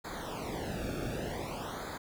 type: noise with flanger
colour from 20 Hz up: brown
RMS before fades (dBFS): -38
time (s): 0.04-1.98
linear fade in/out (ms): 10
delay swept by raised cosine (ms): 0.35 to 1.01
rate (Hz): 0.54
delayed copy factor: -0.95
effects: none